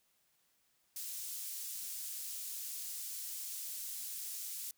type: high-pass noise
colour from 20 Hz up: pink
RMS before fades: -43 dBFS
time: 0.96-4.71 s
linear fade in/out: 2 ms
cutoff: 7300 Hz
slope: 12 dB/octave
effects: white hiss -75 dBFS RMS until 4.77 s

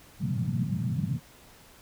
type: band-pass noise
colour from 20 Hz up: pink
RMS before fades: -29 dBFS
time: 0.19-1.2 s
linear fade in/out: 50 ms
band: 110 to 210 Hz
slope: 48 dB/octave
effects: pink hiss -54 dBFS RMS until 1.81 s

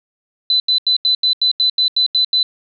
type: tone bursts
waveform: sine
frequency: 4013 Hz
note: B7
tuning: 27 cents sharp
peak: -11 dBFS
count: 11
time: 0.5-2.43 s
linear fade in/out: 2 ms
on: 100 ms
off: 83 ms
effects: none

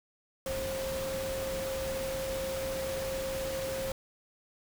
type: tone in noise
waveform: sine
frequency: 533 Hz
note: C5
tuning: 32 cents sharp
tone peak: -33 dBFS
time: 0.46-3.92 s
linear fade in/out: 2 ms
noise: pink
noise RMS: -39 dBFS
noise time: 0.46-3.92 s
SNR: +3 dB
effects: none

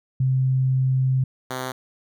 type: tone pair in turn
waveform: sine / 5% pulse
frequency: 130.81 / 129.08 Hz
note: C3 / C3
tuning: 0 / -23 cents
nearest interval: unison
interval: 23 cents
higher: first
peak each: -17 / -16 dBFS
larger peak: second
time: 0.2-1.24 / 1.5-1.72 s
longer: first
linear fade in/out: 5 ms
effects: none

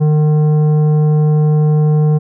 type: tone with tanh clipping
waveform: sine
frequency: 152 Hz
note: D#3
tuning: 40 cents flat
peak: -10 dBFS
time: 0-2.19 s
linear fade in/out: 20 ms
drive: 10 dB
effects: none

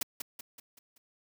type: noise with echo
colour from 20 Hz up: white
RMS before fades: -31 dBFS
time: 0.01-0.03 s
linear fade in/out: 5 ms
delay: 190 ms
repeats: 5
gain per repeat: -6 dB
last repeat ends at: 0.98 s
effects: high-pass 150 Hz 12 dB/octave

